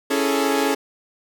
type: chord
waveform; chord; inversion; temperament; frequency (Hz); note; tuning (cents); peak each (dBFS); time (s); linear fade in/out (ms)
sawtooth; A major seventh; first; equal; 277.2 / 329.6 / 415.3 / 440; C#4 / E4 / G#4 / A4; 0 / 0 / 0 / 0; -18 / -24 / -20 / -20; 0.1-0.75; 10
effects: none